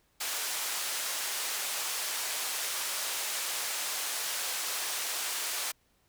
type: band-pass noise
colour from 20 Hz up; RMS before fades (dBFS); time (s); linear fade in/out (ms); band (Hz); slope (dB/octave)
white; -34; 0.2-5.72; 10; 580 to 11000; 12
effects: pink hiss -70 dBFS RMS until 6.08 s